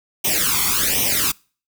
white noise with flanger, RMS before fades -19 dBFS, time 0.24-1.32 s, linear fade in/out 10 ms, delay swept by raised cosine 0.33 to 0.91 ms, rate 1.3 Hz, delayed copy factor +0.9, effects noise-tail reverb RT60 0.4 s tail -26 dB re dry

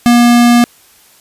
square tone, 239.2 Hz, A#3, 45 cents sharp, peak -5 dBFS, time 0.06-0.64 s, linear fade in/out 0 ms, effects white hiss -45 dBFS RMS until 1.2 s + resampled to 32000 Hz

